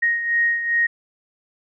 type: beating tone pair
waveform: sine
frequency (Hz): 1870 / 1872.5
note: A#6 / A#6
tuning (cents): +5 / +7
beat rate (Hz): 2.5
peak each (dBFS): -18 / -25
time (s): 0.02-0.87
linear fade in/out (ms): 10
effects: none